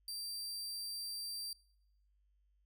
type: tone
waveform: sawtooth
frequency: 4699 Hz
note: D8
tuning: in tune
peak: -38 dBFS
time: 0.08-1.53 s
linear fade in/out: 2 ms
effects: noise-tail reverb RT60 0.8 s tail -24 dB re dry + added 50 Hz sine -70 dBFS peak until 2.65 s